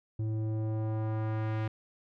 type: tone with low-pass filter sweep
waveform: square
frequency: 109.4 Hz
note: A2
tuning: 9 cents flat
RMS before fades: -32 dBFS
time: 0.19-1.68 s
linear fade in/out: 5 ms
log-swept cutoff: 270 to 2500 Hz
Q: 0.92
effects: none